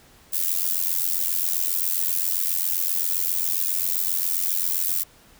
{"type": "noise with amplitude modulation", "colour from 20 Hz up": "violet", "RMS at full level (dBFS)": -20, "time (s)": [0.32, 5.04], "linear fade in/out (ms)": 20, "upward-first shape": "sine", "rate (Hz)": 87.5, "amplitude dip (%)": 90, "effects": ["pink hiss -53 dBFS RMS until 5.39 s"]}